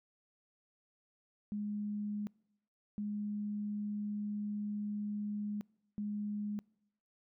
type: tone bursts at uneven times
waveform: sine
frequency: 207.7 Hz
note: G#3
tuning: in tune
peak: -35 dBFS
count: 3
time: 1.52-2.27 / 2.98-5.61 / 5.98-6.59 s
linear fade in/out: 0 ms
effects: noise-tail reverb RT60 0.9 s tail -26 dB re dry